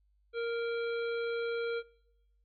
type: harmonic tone with a mistuned harmonic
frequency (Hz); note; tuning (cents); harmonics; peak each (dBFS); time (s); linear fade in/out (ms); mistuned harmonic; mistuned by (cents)
466.2; A#4; 0; 1 / 3 / 5 / 7 / 9; -32 / -41 / -46 / -51 / -52; 0.33-1.83; 50; 9; -65
effects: noise-tail reverb RT60 1.0 s tail -24 dB re dry + added 50 Hz sine -67 dBFS peak until 2.44 s